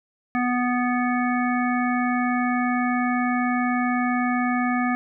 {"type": "harmonic tone", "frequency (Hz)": 246.9, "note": "B3", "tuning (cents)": 0, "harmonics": [1, 3, 5, 7, 9], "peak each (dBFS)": [-22, -27, -29, -30, -32], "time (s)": [0.35, 4.95], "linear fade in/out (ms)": 0, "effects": []}